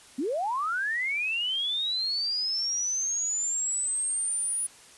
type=linear sweep; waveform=sine; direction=up; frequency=233.1 to 9800 Hz; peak=-26 dBFS; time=0.18-4.67 s; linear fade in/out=10 ms; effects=white hiss -52 dBFS RMS until 4.97 s + resampled to 24000 Hz